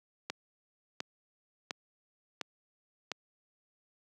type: click train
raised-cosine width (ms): 0.2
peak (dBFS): -17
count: 5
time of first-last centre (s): 0.3-3.117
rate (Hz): 1.42
effects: high-pass 200 Hz 12 dB/octave